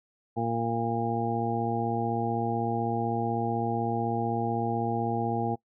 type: harmonic tone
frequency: 115.9 Hz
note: A#2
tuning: 10 cents flat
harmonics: 1 / 2 / 3 / 4 / 6 / 7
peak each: -33 / -32 / -34 / -34 / -35 / -31 dBFS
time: 0.36-5.56 s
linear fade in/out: 20 ms
effects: noise-tail reverb RT60 0.1 s tail -22 dB re dry